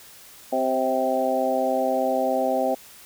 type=harmonic tone with a mistuned harmonic; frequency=130 Hz; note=C3; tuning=11 cents flat; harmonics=2 / 3 / 4 / 5 / 6; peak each=-28 / -32 / -25 / -25 / -26 dBFS; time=0.52-2.75 s; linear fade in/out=10 ms; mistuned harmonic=4; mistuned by=+22 cents; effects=white hiss -47 dBFS RMS until 3.05 s